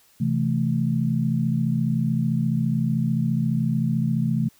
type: chord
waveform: sine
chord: A minor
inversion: first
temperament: equal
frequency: 130.81 / 164.81 / 220 Hz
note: C3 / E3 / A3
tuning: 0 / 0 / 0 cents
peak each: -24 dBFS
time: 0.2-4.49 s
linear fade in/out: 10 ms
effects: white hiss -58 dBFS RMS until 4.59 s